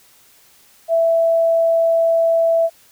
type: tone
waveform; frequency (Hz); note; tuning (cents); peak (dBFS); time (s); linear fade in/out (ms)
sine; 662; E5; +7; -12; 0.88-2.7; 50
effects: white hiss -51 dBFS RMS until 2.91 s